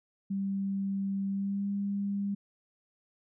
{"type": "tone with pitch glide", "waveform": "sine", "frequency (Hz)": [196, 200.2], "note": ["G3", "G3"], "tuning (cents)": [0, 37], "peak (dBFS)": -29, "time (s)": [0.3, 2.35], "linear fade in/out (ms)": 10, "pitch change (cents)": 37, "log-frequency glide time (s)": [1.29, 1.68], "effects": []}